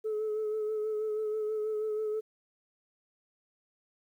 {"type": "tone with vibrato", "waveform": "sine", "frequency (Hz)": 430, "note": "A4", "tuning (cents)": -40, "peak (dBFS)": -28, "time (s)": [0.04, 2.21], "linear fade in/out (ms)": 20, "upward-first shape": "sine", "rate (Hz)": 6.2, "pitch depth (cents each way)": 27, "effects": ["tanh soft clip ceiling -27 dBFS", "11-bit"]}